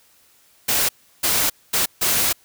white noise bursts at uneven times, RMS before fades -19 dBFS, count 4, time 0.68-0.89 / 1.23-1.5 / 1.73-1.86 / 2.01-2.33 s, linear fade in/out 10 ms, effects white hiss -56 dBFS RMS until 2.44 s

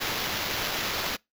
blue noise with sample-and-hold, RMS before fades -30 dBFS, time 0-1.17 s, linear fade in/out 20 ms, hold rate 8820 Hz, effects noise-tail reverb RT60 0.2 s tail -25 dB re dry

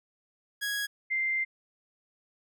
sawtooth / sine tone pair in turn, 1659 / 2090 Hz, G#6 / C7, -2 / -2 cents, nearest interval major third, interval 400 cents, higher second, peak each -26 dBFS, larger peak neither, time 0.61-0.87 / 1.1-1.45 s, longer second, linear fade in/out 20 ms, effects none

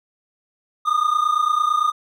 triangle tone pair together, 1204 / 1232.9 Hz, D6 / D#6, +43 / -16 cents, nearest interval unison, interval 41 cents, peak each -18 / -17 dBFS, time 0.85-1.92 s, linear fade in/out 20 ms, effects none

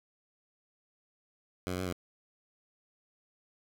10% pulse tone with pitch steps, 91.3 / 90.7 / 93.3 / 89 Hz, F#2 / F#2 / F#2 / F2, -23 / -34 / +15 / +33 cents, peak -25 dBFS, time 1.67-1.926 s, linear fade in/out 0 ms, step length 64 ms, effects none

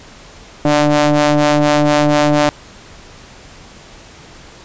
sawtooth ring-modulated tone, 148.7 Hz, D3, 22 cents sharp, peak -3 dBFS, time 0.65-2.49 s, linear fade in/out 0 ms, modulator 444 Hz, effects pink hiss -39 dBFS RMS until 4.64 s + resampled to 16000 Hz

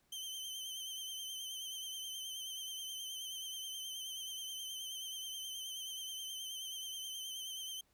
sawtooth tone with vibrato, 3100 Hz, G7, 20 cents flat, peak -39 dBFS, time 0.12-7.81 s, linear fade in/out 5 ms, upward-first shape triangle, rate 9.4 Hz, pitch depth 52 cents each way, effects pink hiss -75 dBFS RMS until 7.93 s

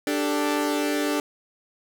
sawtooth chord, D suspended fourth, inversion none, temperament equal, 293.7 / 392 / 440 Hz, D4 / G4 / A4, 0 / 0 / 0 cents, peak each -20 / -26 / -26 dBFS, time 0.07-1.2 s, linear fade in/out 2 ms, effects none

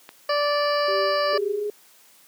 click, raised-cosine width 0.3 ms, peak -23 dBFS, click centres 0.091 s
harmonic tone, 584 Hz, D5, 10 cents flat, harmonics 1 / 2 / 3 / 4 / 5 / 7 / 8 / 9, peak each -22 / -25 / -30 / -37 / -37 / -39 / -31 / -37 dBFS, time 0.29-1.38 s, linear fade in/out 5 ms
sine tone with tremolo, 390.3 Hz, G4, 8 cents flat, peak -25 dBFS, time 0.88-1.67 s, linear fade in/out 2 ms, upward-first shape sine, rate 2.2 Hz, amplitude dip 85%
sine tone, 416.3 Hz, G#4, 4 cents sharp, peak -24 dBFS, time 1.33-1.7 s, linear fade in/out 2 ms
effects white hiss -54 dBFS RMS until 2.27 s + high-pass 200 Hz 12 dB/octave

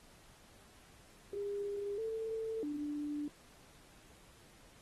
sine tone with pitch steps, 405 / 445.5 / 294.4 Hz, G#4 / A4 / D4, -43 / +22 / +4 cents, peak -36 dBFS, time 1.33-3.28 s, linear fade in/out 2 ms, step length 650 ms, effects pink hiss -62 dBFS RMS until 4.81 s + AAC 32 kbps

